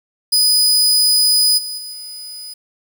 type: tone with level steps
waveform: sawtooth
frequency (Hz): 4978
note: D#8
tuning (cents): 0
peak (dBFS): -8 / -21 / -25 / -27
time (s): 0.32-2.54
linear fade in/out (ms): 10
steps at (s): 1.57 / 1.77 / 1.92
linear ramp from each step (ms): 20
effects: 8-bit